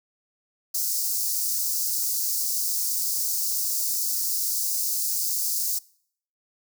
white high-pass noise, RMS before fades -26 dBFS, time 0.74-5.79 s, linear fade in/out 10 ms, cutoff 4700 Hz, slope 48 dB/octave, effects noise-tail reverb RT60 0.6 s tail -23 dB re dry

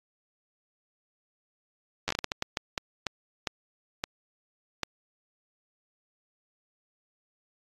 slowing click train, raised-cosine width 0.2 ms, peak -11 dBFS, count 15, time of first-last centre 2.08-4.833 s, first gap 10 ms, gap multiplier 1.4, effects AAC 32 kbps

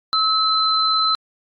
sine tone pair together, 1294 / 4059 Hz, E6 / B7, -32 / +47 cents, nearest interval octave + minor sixth, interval 1979 cents, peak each -18 / -18 dBFS, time 0.13-1.15 s, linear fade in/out 0 ms, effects AAC 48 kbps

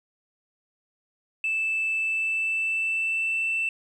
sine tone with pitch glide, 2637 to 2666 Hz, E7 to E7, 0 to +19 cents, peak -22 dBFS, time 1.44-3.69 s, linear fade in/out 2 ms, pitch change +19 cents, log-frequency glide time 1.97-3.44 s, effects tanh soft clip ceiling -20 dBFS + 10-bit

